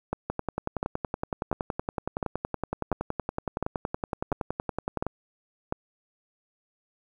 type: two click trains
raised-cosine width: 1 ms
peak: -14 / -13 dBFS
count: 52 / 9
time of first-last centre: 0.3-5.066 / 0.13-5.724 s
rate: 10.7 / 1.43 Hz
effects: 9-bit